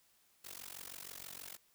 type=noise with amplitude modulation; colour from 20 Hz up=white; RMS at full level=-45 dBFS; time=0.44-1.57 s; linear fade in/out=10 ms; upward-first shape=sine; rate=46.3 Hz; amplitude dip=100%; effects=white hiss -71 dBFS RMS until 1.74 s